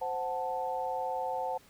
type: chord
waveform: sine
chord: F# diminished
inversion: second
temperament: equal with one note detuned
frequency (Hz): 521.1 / 740 / 880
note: C5 / F#5 / A5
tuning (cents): -7 / 0 / 0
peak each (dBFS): -36 / -35 / -35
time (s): 0.01-1.58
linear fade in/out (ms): 10
effects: pink hiss -60 dBFS RMS until 1.69 s